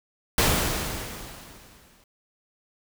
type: noise with exponential decay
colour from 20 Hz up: pink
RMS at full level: -19 dBFS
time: 0.38-2.04 s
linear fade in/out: 2 ms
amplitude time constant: 360 ms
effects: none